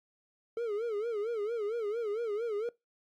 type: tone with vibrato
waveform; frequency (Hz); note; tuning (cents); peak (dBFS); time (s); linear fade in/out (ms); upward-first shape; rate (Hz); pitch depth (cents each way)
triangle; 440; A4; 0; -29; 0.57-2.69; 2; sine; 4.4; 140
effects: noise-tail reverb RT60 0.2 s tail -22 dB re dry + Opus 48 kbps